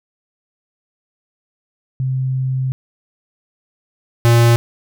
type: tone pair in turn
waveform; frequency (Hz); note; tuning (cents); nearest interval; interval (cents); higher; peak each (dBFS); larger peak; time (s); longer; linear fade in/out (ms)
sine / square; 130.81 / 117.61; C3 / A#2; 0 / +16; major second; 184; first; -16 / -9; second; 2-2.72 / 4.25-4.56; first; 0
effects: none